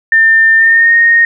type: tone with pitch glide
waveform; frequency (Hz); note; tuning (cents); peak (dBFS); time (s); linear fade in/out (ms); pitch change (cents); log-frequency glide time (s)
sine; 1800 to 1854.9; A6 to A#6; +39 to -9; -4; 0.12-1.25; 2; +52; 0.57-0.94
effects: none